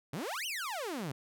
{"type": "exponential two-way sweep", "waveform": "sawtooth", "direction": "up then down", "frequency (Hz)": [123.47, 3170, 123.47], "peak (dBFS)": -32, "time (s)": [0.13, 1.12], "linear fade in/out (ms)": 5, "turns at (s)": 0.46, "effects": []}